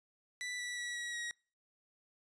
sawtooth tone with pitch steps, 1975.5 / 1956.2 / 1937.1 / 1918.2 / 1899.4 Hz, B6 / B6 / B6 / A#6 / A#6, 0 / -17 / -34 / +49 / +32 cents, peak -35 dBFS, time 0.41-1.31 s, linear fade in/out 0 ms, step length 180 ms, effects noise-tail reverb RT60 0.4 s tail -26 dB re dry + resampled to 22050 Hz

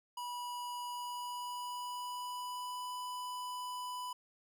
square tone with pitch glide, 975 to 994.3 Hz, B5 to B5, -23 to +11 cents, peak -40 dBFS, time 0.17-4.13 s, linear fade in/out 5 ms, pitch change +34 cents, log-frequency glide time 0.89-2.94 s, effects none

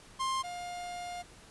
45% pulse tone pair in turn, 1056 / 707.3 Hz, C6 / F5, +16 / +22 cents, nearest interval perfect fifth, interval 694 cents, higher first, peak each -30 / -38 dBFS, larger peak first, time 0.19-0.43 / 0.43-1.23 s, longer second, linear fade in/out 20 ms, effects pink hiss -55 dBFS RMS until 1.5 s + resampled to 24000 Hz

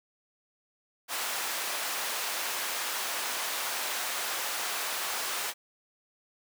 pink high-pass noise, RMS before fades -33 dBFS, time 1.08-5.54 s, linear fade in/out 50 ms, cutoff 810 Hz, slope 12 dB/octave, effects none

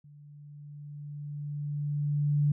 sine tone with level ramp, 146.2 Hz, D3, 7 cents flat, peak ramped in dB -50 to -21 dBFS, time 0.04-2.52 s, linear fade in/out 5 ms, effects none

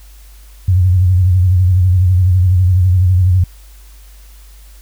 sine tone with vibrato, 91.3 Hz, F#2, 23 cents flat, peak -7 dBFS, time 0.68-3.44 s, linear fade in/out 5 ms, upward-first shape sine, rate 12 Hz, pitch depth 74 cents each way, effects added 50 Hz sine -36 dBFS peak until 4.81 s + white hiss -47 dBFS RMS until 4.81 s

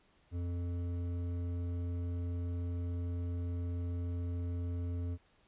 sine tone with hard clipping, 87.31 Hz, F2, in tune, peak -36 dBFS, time 0.31-5.18 s, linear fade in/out 50 ms, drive 10 dB, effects pink hiss -69 dBFS RMS until 5.47 s + resampled to 8000 Hz

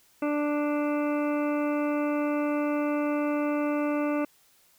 harmonic tone, 294.5 Hz, D4, 5 cents sharp, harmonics 1 / 2 / 3 / 4 / 5 / 7 / 8 / 9, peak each -26 / -30 / -39 / -37 / -41 / -44 / -47 / -44 dBFS, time 0.22-4.25 s, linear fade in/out 5 ms, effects white hiss -62 dBFS RMS until 4.78 s

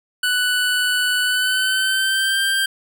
25% pulse tone with pitch glide, 1487 to 1575.4 Hz, F#6 to G6, +8 to +8 cents, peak -13 dBFS, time 0.23-2.66 s, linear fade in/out 5 ms, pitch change +100 cents, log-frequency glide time 1.22-2.39 s, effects none

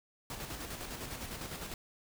pink noise with tremolo, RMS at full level -41 dBFS, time 0.3-1.74 s, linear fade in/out 2 ms, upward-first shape square, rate 9.9 Hz, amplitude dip 40%, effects none

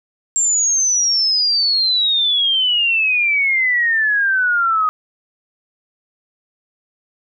sine exponential sweep, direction down, 7459 to 1244.5 Hz, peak -13 dBFS, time 0.36-4.89 s, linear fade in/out 0 ms, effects none

